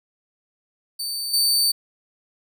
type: tone with level steps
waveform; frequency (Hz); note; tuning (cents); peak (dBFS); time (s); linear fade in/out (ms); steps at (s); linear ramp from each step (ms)
sawtooth; 4568; D8; -49; -23 / -14; 0.99-1.72; 10; 1.33; 10
effects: none